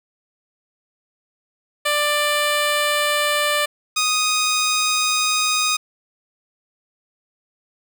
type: tone pair in turn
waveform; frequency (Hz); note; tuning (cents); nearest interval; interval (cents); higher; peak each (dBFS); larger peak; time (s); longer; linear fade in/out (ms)
10% pulse; 591 / 1245.1; D5 / D#6; +11 / +1; octave + minor second; 1290; second; -9; neither; 1.85-3.66 / 3.96-5.77; neither; 10
effects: none